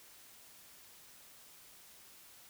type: silence
effects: white hiss -58 dBFS RMS until 2.49 s